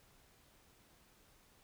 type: silence
effects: pink hiss -67 dBFS RMS until 1.63 s